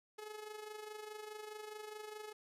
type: tone with amplitude modulation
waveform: sawtooth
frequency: 426 Hz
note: G#4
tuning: 44 cents sharp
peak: -40 dBFS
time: 0.18-2.33 s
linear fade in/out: 10 ms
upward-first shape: sine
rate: 24.8 Hz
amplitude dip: 60%
effects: resampled to 32000 Hz